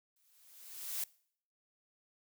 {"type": "noise with exponential growth", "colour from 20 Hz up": "blue", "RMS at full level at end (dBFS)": -35, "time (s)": [0.16, 1.04], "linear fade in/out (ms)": 5, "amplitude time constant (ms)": 190, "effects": ["noise-tail reverb RT60 0.6 s tail -23 dB re dry"]}